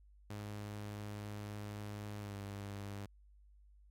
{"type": "tone with pitch glide", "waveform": "sawtooth", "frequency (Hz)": [103.83, 100.35], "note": ["G#2", "G2"], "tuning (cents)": [0, 41], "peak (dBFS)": -39, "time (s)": [0.3, 3.06], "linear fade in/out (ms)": 5, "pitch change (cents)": -59, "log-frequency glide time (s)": [2.2, 2.35], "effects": ["added 50 Hz sine -60 dBFS peak until 3.9 s", "AAC 64 kbps"]}